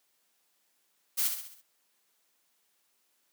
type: noise with echo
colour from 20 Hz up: blue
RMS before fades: -28 dBFS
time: 1.17-1.29 s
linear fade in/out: 20 ms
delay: 66 ms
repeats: 5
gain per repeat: -6 dB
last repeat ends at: 1.62 s
effects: white hiss -73 dBFS RMS until 3.32 s + high-pass 200 Hz 12 dB/octave